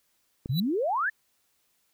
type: click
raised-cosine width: 3 ms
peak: -22 dBFS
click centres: 0.459 s
type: tone with exponential growth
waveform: square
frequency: 3951 Hz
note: B7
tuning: in tune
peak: -26 dBFS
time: 0.48-0.6 s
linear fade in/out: 5 ms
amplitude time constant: 24 ms
type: exponential sweep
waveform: sine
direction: up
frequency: 116.2 to 1838 Hz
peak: -24 dBFS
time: 0.49-1.1 s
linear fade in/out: 10 ms
effects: white hiss -71 dBFS RMS until 1.93 s